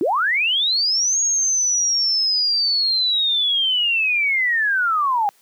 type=linear two-way sweep; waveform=sine; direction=up then down; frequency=281.6 to 6645 to 788 Hz; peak=-16 dBFS; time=0.01-5.29 s; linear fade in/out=0 ms; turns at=1.2 s; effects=white hiss -57 dBFS RMS until 5.41 s + high-pass 150 Hz 12 dB/octave